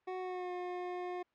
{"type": "tone with pitch glide", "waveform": "25% pulse", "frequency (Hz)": [370, 358.8], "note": ["F#4", "F4"], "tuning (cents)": [0, 47], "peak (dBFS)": -34, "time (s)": [0.07, 1.23], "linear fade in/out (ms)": 10, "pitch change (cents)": -53, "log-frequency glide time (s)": [0.19, 0.51], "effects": ["white hiss -75 dBFS RMS until 1.34 s", "low-pass 2000 Hz 12 dB/octave"]}